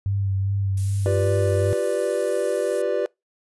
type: tone with vibrato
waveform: sine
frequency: 98 Hz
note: G2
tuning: in tune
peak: -20 dBFS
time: 0.06-1.73 s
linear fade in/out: 0 ms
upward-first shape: sine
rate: 2.5 Hz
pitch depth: 26 cents each way
type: noise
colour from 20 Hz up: violet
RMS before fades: -35 dBFS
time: 0.77-2.82 s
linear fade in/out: 5 ms
type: chord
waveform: triangle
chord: G dominant seventh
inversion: third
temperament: equal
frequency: 349.2 / 392 / 493.9 / 587.3 Hz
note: F4 / G4 / B4 / D5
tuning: 0 / 0 / 0 / 0 cents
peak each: -28 / -24 / -23 / -23 dBFS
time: 1.06-3.06 s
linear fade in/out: 0 ms
effects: noise-tail reverb RT60 0.2 s tail -25 dB re dry + resampled to 24000 Hz